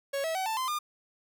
45% pulse tone with pitch steps, 554.4 / 648 / 757.3 / 885.2 / 1034.5 / 1209.2 Hz, C#5 / E5 / F#5 / A5 / C6 / D#6, 0 / -30 / +40 / +10 / -20 / -50 cents, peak -29 dBFS, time 0.13-0.79 s, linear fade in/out 10 ms, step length 110 ms, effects none

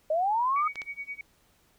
sine linear sweep, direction up, 600 to 1265 Hz, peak -23 dBFS, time 0.1-0.68 s, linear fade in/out 5 ms
sine tone with tremolo, 2251 Hz, C#7, 26 cents sharp, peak -32 dBFS, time 0.56-1.21 s, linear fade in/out 2 ms, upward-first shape sine, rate 9.5 Hz, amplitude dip 95%
clicks, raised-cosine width 0.2 ms, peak -23 dBFS, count 2, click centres 0.757 / 0.818 s
effects pink hiss -65 dBFS RMS until 1.78 s

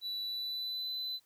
triangle tone with pitch glide, 3951 to 4015 Hz, B7 to B7, 0 to +28 cents, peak -34 dBFS, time 0.01-1.2 s, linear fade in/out 50 ms, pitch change +28 cents, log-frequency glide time 0.23-0.91 s, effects white hiss -71 dBFS RMS until 1.25 s

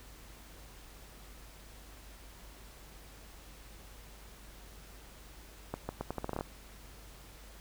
accelerating click train, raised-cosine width 1 ms, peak -21 dBFS, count 11, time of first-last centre 5.74-6.409 s, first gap 150 ms, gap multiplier 0.8, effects added 50 Hz sine -53 dBFS peak until 7.6 s + pink hiss -55 dBFS RMS until 7.6 s

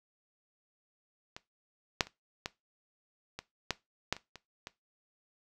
clicks, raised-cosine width 0.2 ms, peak -25 / -7 / -30 / -17 / -22 / -12 / -11 / -28 / -29 / -24 dBFS, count 10, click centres 1.365 / 2.008 / 2.07 / 2.459 / 3.39 / 3.707 / 4.126 / 4.166 / 4.357 / 4.671 s, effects noise-tail reverb RT60 0.2 s tail -18 dB re dry

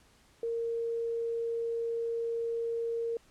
sine tone, 462.5 Hz, A#4, 14 cents flat, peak -30 dBFS, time 0.43-3.17 s, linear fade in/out 2 ms, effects pink hiss -63 dBFS RMS until 3.3 s + low-pass 10000 Hz 12 dB/octave

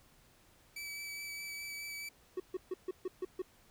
sawtooth tone with vibrato, 2300 Hz, D7, 37 cents flat, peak -38 dBFS, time 0.76-2.09 s, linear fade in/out 5 ms, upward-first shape sine, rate 4.8 Hz, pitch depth 11 cents each way
triangle tone bursts, 370 Hz, F#4, in tune, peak -32 dBFS, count 7, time 2.37-3.42 s, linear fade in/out 5 ms, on 30 ms, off 140 ms
effects pink hiss -65 dBFS RMS until 3.7 s

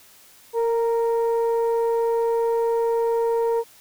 sine tone pair together, 461.1 / 932.3 Hz, A#4 / A#5, -19 / 0 cents, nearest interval octave, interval 1219 cents, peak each -18 / -26 dBFS, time 0.53-3.64 s, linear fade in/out 50 ms, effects tanh soft clip ceiling -14 dBFS + white hiss -51 dBFS RMS until 3.8 s

